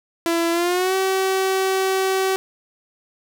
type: tone with pitch glide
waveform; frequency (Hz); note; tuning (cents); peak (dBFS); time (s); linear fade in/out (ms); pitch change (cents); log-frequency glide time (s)
sawtooth; 335.9 to 381.4; E4 to G4; +33 to -47; -14; 0.26-2.36; 0; +220; 0.51-0.95
effects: none